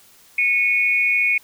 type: tone pair together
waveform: sine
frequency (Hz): 2199 / 2465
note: C#7 / D#7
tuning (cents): -14 / -17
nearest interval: major second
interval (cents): 197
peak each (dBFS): -18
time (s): 0.38-1.38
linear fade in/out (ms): 5
effects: white hiss -51 dBFS RMS until 1.43 s